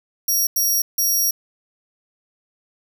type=tone bursts at uneven times; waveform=15% pulse; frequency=5660 Hz; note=F8; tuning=22 cents sharp; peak=-11 dBFS; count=3; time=0.28-0.47 / 0.56-0.82 / 0.98-1.31 s; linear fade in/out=5 ms; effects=none